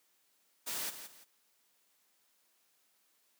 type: noise with echo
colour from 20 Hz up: white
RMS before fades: -38 dBFS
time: 0.66-0.91 s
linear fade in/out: 20 ms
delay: 170 ms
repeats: 2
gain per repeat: -10 dB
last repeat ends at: 1.25 s
effects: white hiss -73 dBFS RMS until 3.39 s + high-pass 200 Hz 12 dB/octave